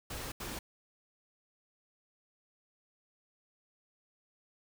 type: noise bursts at uneven times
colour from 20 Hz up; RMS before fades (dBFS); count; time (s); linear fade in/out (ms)
pink; -41; 2; 0.1-0.32 / 0.4-0.59; 5
effects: none